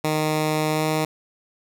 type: tone with pitch glide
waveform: 10% pulse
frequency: 154.6 to 155.95 Hz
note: D#3 to D#3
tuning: -11 to +4 cents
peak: -12 dBFS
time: 0.04-1.05 s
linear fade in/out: 5 ms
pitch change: +15 cents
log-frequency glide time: 0.7-0.85 s
effects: none